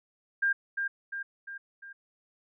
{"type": "tone with echo", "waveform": "sine", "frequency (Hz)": 1600, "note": "G6", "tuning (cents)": 35, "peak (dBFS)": -23, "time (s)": [0.42, 0.53], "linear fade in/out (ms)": 10, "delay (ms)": 350, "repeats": 4, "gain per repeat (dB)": -5, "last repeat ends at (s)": 1.93, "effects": []}